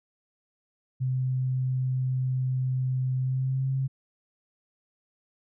sine tone with pitch glide, 129.1 to 133.42 Hz, C3 to C3, -23 to +34 cents, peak -24 dBFS, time 1-3.88 s, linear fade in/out 20 ms, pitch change +57 cents, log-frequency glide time 3.19-3.7 s, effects none

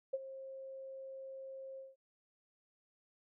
sine tone with ADSR envelope, 534 Hz, C5, 35 cents sharp, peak -31 dBFS, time 0.13-1.96 s, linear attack 10 ms, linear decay 35 ms, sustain -14 dB, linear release 180 ms, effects none

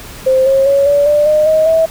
sine tone with pitch steps, 523.3 / 539.6 / 556.3 / 573.6 / 591.5 / 609.9 / 628.8 / 648.4 Hz, C5 / C#5 / C#5 / D5 / D5 / D#5 / D#5 / E5, 0 / -47 / +6 / -41 / +12 / -35 / +18 / -29 cents, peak -7 dBFS, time 0.26-1.86 s, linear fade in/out 10 ms, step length 200 ms, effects pink hiss -32 dBFS RMS until 1.9 s

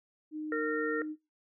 sine tone, 307.1 Hz, D#4, 23 cents flat, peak -35 dBFS, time 0.31-1.16 s, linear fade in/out 50 ms
harmonic tone, 460 Hz, A#4, 23 cents flat, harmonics 1 / 3 / 4, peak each -31 / -36 / -37 dBFS, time 0.52-1.02 s, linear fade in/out 2 ms
effects noise-tail reverb RT60 0.2 s tail -17 dB re dry

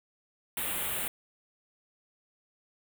white band-stop noise, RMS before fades -33 dBFS, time 0.57-1.08 s, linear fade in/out 2 ms, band 3600 to 8300 Hz, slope 48 dB/octave, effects none

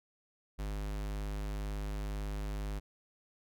square tone, 51 Hz, G#1, 31 cents flat, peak -36 dBFS, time 0.58-2.8 s, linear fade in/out 20 ms, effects none

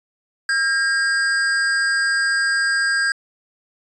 square tone with amplitude modulation, 1612 Hz, G6, 48 cents sharp, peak -15 dBFS, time 0.49-3.12 s, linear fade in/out 2 ms, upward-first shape sine, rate 266 Hz, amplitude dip 50%, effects resampled to 22050 Hz

